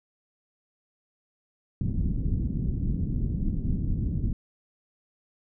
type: low-pass noise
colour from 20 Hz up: pink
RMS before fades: -27 dBFS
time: 1.81-4.33 s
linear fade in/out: 2 ms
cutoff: 240 Hz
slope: 24 dB/octave
effects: none